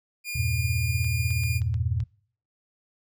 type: tone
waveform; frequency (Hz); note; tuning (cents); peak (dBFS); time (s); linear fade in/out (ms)
sawtooth; 2420; D#7; -49; -27; 0.24-1.61; 50
type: chord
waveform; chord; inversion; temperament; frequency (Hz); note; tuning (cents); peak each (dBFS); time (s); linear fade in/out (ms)
sine; E diminished; none; just; 82.41 / 98.89 / 118.67; E2 / G2 / Bb2; 0 / +16 / +31; -28 / -29 / -27; 0.35-2.04; 10
type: clicks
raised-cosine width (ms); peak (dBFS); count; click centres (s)
0.2; -29; 6; 1.045 / 1.306 / 1.436 / 1.618 / 1.742 / 2.003
effects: noise-tail reverb RT60 0.5 s tail -24 dB re dry